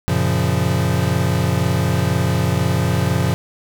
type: chord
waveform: square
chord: Gb major seventh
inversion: none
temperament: equal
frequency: 92.5 / 116.54 / 138.59 / 174.61 Hz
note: Gb2 / Bb2 / Db3 / F3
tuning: 0 / 0 / 0 / 0 cents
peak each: -22 dBFS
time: 0.08-3.34 s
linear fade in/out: 0 ms
effects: none